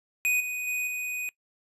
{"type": "tone with level steps", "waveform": "square", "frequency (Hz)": 2489, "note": "D#7", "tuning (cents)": 0, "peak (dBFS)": [-23, -31, -28, -31], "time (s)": [0.25, 1.29], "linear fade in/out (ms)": 0, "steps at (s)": [0.4, 0.67, 0.87], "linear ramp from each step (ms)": 5, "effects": ["noise-tail reverb RT60 0.1 s tail -22 dB re dry", "resampled to 32000 Hz"]}